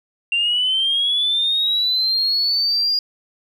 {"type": "linear sweep", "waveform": "sine", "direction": "up", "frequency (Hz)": [2753, 4853], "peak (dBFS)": -15, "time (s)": [0.32, 2.99], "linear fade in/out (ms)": 2, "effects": ["tanh soft clip ceiling -11 dBFS"]}